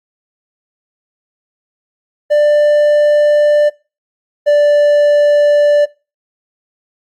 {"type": "tone pair in turn", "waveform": "triangle", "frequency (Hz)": [592, 586.2], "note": ["D5", "D5"], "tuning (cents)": [14, -3], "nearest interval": "unison", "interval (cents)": 17, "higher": "first", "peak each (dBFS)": [-5, -4], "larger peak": "second", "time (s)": [[2.3, 3.7], [4.46, 5.86]], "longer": "neither", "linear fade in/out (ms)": 20, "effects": ["noise-tail reverb RT60 0.3 s tail -21 dB re dry", "Opus 32 kbps"]}